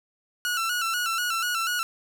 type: tone with vibrato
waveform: sawtooth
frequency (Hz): 1396.9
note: F6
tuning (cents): 0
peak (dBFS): -21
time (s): 0.45-1.83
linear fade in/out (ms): 0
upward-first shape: square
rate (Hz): 4.1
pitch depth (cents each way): 69
effects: none